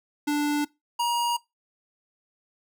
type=tone pair in turn; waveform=square; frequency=293.7 / 949.8 Hz; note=D4 / A#5; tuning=0 / +32 cents; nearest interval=octave + minor sixth; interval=2032 cents; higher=second; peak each=-23 dBFS; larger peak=neither; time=0.27-0.65 / 0.99-1.37 s; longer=neither; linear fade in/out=10 ms; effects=noise-tail reverb RT60 0.2 s tail -21 dB re dry